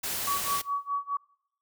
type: noise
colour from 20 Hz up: white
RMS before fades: -32 dBFS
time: 0.03-0.62 s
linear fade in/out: 10 ms
type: tone with tremolo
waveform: sine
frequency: 1132 Hz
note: C#6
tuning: 36 cents sharp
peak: -25 dBFS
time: 0.27-1.17 s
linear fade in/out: 5 ms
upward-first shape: sine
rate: 4.8 Hz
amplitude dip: 95%
effects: noise-tail reverb RT60 0.7 s tail -23 dB re dry